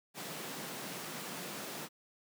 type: high-pass noise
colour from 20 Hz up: pink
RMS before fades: -43 dBFS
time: 0.14-1.89 s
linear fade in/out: 50 ms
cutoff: 140 Hz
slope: 48 dB/octave
effects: none